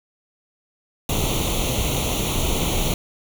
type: noise with comb filter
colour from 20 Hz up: pink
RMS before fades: -22 dBFS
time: 1.09-2.94 s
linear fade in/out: 2 ms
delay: 0.3 ms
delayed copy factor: +0.85
effects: none